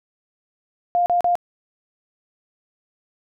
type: tone bursts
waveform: sine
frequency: 703 Hz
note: F5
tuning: 11 cents sharp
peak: -15 dBFS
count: 3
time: 0.95-1.354 s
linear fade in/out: 0 ms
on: 110 ms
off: 37 ms
effects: none